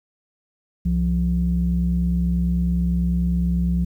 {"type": "tone pair together", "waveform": "sine", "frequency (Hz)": [65.41, 174.62], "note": ["C2", "F3"], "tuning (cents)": [0, 0], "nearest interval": "octave + perfect fourth", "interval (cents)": 1700, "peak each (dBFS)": [-20, -19], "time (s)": [0.85, 3.85], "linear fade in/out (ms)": 10, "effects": ["tanh soft clip ceiling -11 dBFS", "9-bit"]}